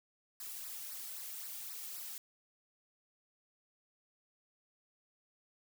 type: noise with flanger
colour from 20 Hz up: blue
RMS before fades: -45 dBFS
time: 0.4-2.18 s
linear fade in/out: 2 ms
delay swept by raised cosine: 0.3 to 2 ms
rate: 3.8 Hz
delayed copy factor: -0.7
effects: none